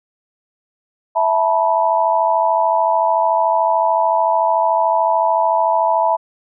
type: chord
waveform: sine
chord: E suspended fourth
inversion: none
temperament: equal with one note detuned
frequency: 659.3 / 880 / 973.6 Hz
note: E5 / A5 / B5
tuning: 0 / 0 / -25 cents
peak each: -17 dBFS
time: 1.15-6.17 s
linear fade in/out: 20 ms
effects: none